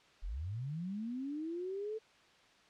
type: linear sweep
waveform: sine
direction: up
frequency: 33.5 to 445.7 Hz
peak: -37 dBFS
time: 0.22-1.99 s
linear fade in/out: 20 ms
effects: white hiss -64 dBFS RMS until 2.69 s + low-pass 4000 Hz 12 dB/octave